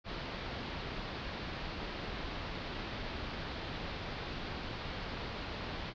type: low-pass noise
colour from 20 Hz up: pink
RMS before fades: -41 dBFS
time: 0.04-5.94 s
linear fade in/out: 50 ms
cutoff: 4700 Hz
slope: 48 dB/octave
effects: none